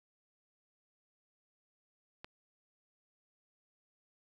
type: click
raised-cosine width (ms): 0.3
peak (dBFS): -29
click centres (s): 2.245
effects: 11-bit